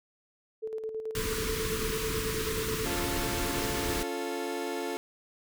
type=tone with tremolo; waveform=sine; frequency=440 Hz; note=A4; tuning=in tune; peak=-31 dBFS; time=0.62-3.62 s; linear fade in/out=20 ms; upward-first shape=square; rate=9.2 Hz; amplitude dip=50%
type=band-stop noise; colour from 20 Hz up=pink; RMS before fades=-33 dBFS; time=1.15-4.03 s; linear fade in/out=2 ms; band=500 to 960 Hz; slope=96 dB/octave
type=chord; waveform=30% pulse; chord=Db augmented; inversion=none; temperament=equal; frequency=277.2 / 349.2 / 440 Hz; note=Db4 / F4 / A4; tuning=0 / 0 / 0 cents; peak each=-35 / -33 / -33 dBFS; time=2.86-4.97 s; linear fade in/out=0 ms
effects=none